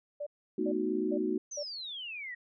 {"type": "tone bursts", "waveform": "sine", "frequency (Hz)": 584, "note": "D5", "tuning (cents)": -10, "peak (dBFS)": -34, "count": 4, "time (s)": [0.2, 1.634], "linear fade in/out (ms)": 10, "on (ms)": 66, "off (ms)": 390}
{"type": "chord", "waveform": "sine", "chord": "B dominant seventh", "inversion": "third", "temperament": "equal", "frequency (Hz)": [220, 246.9, 311.1, 370], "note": ["A3", "B3", "D#4", "F#4"], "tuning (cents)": [0, 0, 0, 0], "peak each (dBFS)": [-36, -37, -33, -32], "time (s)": [0.58, 1.38], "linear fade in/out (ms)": 5}
{"type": "exponential sweep", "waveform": "sine", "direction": "down", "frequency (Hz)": [6300, 1868], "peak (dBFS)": -38, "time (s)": [1.51, 2.35], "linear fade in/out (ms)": 10}
{"effects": []}